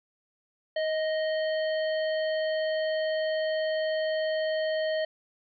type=harmonic tone with a mistuned harmonic; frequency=622.3 Hz; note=D#5; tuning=in tune; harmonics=1 / 3 / 5 / 7; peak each=-26 / -36 / -40 / -43 dBFS; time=0.76-5.05 s; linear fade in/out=5 ms; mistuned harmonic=1; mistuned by=+17 cents; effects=none